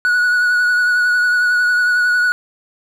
triangle tone with vibrato, 1466 Hz, F#6, 16 cents flat, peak -10 dBFS, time 0.05-2.32 s, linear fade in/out 0 ms, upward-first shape triangle, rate 11 Hz, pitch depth 27 cents each way, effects none

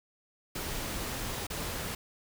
pink noise with dropouts, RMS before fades -36 dBFS, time 0.55-1.95 s, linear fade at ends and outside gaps 5 ms, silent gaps 1.469-1.501 s, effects none

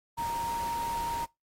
sine tone in noise, 932.3 Hz, A#5, in tune, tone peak -30 dBFS, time 0.17-1.26 s, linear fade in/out 20 ms, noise pink, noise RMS -42 dBFS, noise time 0.17-1.26 s, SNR +9 dB, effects noise-tail reverb RT60 0.2 s tail -23 dB re dry + AAC 48 kbps

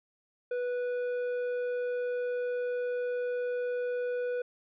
triangle tone with tanh clipping, 491.8 Hz, B4, 7 cents flat, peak -31 dBFS, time 0.51-4.42 s, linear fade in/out 5 ms, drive 12 dB, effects none

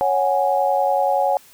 sine chord, C# suspended fourth, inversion none, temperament equal, 554.4 / 740 / 830.6 Hz, C#5 / F#5 / G#5, 0 / 0 / 0 cents, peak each -20 dBFS, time 0.01-1.37 s, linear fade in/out 0 ms, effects white hiss -49 dBFS RMS until 1.53 s

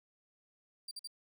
35% pulse tone bursts, 4699 Hz, D8, in tune, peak -40 dBFS, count 3, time 0.88-1.074 s, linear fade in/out 5 ms, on 32 ms, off 49 ms, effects 13-bit

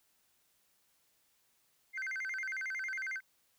sine tone with vibrato, 1800 Hz, A6, 39 cents sharp, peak -33 dBFS, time 1.93-3.21 s, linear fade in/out 50 ms, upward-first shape square, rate 11 Hz, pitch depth 270 cents each way, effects tanh soft clip ceiling -35 dBFS + white hiss -73 dBFS RMS until 3.58 s

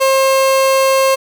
30% pulse tone, 534 Hz, C5, 35 cents sharp, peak -7 dBFS, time 0-1.16 s, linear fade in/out 20 ms, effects none

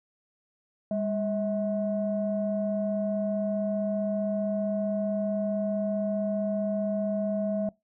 sine tone pair together, 202.4 / 642.6 Hz, G#3 / E5, -44 / -44 cents, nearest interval octave + minor sixth, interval 2000 cents, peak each -28 dBFS, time 0.91-7.69 s, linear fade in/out 2 ms, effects noise-tail reverb RT60 0.2 s tail -22 dB re dry + tanh soft clip ceiling -18 dBFS

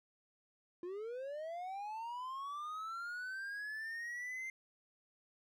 triangle linear sweep, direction up, 341.9 to 2096 Hz, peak -39 dBFS, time 0.83-4.5 s, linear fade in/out 2 ms, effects none

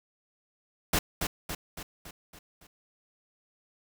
pink noise with echo, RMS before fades -25 dBFS, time 0.93-0.99 s, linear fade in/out 5 ms, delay 280 ms, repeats 6, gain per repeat -5 dB, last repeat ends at 2.67 s, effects none

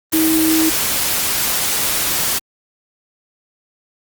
sine tone in noise, 319.9 Hz, D#4, 48 cents sharp, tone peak -13 dBFS, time 0.13-0.7 s, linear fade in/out 10 ms, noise white, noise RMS -18 dBFS, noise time 0.12-2.39 s, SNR +2 dB, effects Opus 32 kbps

